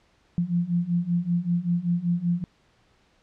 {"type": "beating tone pair", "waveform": "sine", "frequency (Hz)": [170.7, 175.9], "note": ["F3", "F3"], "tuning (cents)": [-39, 13], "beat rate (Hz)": 5.2, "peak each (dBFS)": [-26, -24], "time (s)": [0.38, 2.44], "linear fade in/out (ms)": 0, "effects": ["pink hiss -63 dBFS RMS until 3.22 s", "low-pass 5000 Hz 12 dB/octave"]}